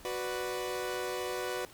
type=chord; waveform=sawtooth; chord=B minor; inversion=second; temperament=equal; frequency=370 / 493.9 / 587.3 Hz; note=F#4 / B4 / D5; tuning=0 / 0 / 0 cents; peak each=-33 / -33 / -38 dBFS; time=0.05-1.65 s; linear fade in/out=0 ms; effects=pink hiss -54 dBFS RMS until 1.73 s